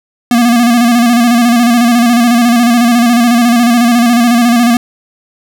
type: tone with vibrato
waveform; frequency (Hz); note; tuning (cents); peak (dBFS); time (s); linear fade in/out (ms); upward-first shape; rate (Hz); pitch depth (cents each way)
square; 237.6; A#3; +33; -6; 0.31-4.77; 2; square; 14; 44
effects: none